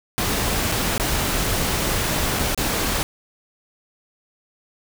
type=noise with dropouts; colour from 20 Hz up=pink; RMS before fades=-22 dBFS; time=0.18-3.03 s; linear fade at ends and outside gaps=0 ms; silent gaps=0.717-0.721 / 0.979-0.998 / 2.389-2.393 / 2.547-2.576 s; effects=none